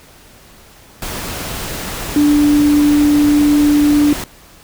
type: tone in noise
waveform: sine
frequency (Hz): 293.7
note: D4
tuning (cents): 0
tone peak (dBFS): -8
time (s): 2.16-4.13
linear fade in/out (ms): 2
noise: pink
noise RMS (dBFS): -24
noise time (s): 1.02-4.24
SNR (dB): +13
effects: pink hiss -43 dBFS RMS until 4.63 s